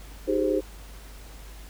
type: chord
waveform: sine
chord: Ab major seventh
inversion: second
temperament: equal with one note detuned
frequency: 311.1 / 382.6 / 415.3 / 523.3 Hz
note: Eb4 / G4 / Ab4 / C5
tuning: 0 / -42 / 0 / 0 cents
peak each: -27 dBFS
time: 0.27-0.61 s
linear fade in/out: 20 ms
effects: added 50 Hz sine -42 dBFS peak until 1.69 s + pink hiss -49 dBFS RMS until 1.69 s